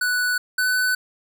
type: tone pair in turn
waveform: square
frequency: 1482 / 1501.8 Hz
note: F#6 / F#6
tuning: +2 / +25 cents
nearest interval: unison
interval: 23 cents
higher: second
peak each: -20 / -19 dBFS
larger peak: second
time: 0.01-0.38 / 0.58-0.95 s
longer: neither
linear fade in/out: 5 ms
effects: none